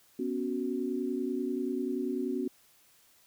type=chord; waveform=sine; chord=B suspended second; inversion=none; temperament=equal; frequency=246.9 / 277.2 / 370 Hz; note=B3 / C#4 / F#4; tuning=0 / 0 / 0 cents; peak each=-34 dBFS; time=0.19-2.48 s; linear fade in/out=5 ms; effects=white hiss -63 dBFS RMS until 3.26 s